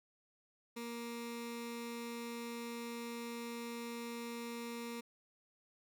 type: tone with notch filter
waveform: 15% pulse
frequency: 235 Hz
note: A#3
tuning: 14 cents sharp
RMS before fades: -44 dBFS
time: 0.76-5.01 s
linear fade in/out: 10 ms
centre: 700 Hz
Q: 1.8
effects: none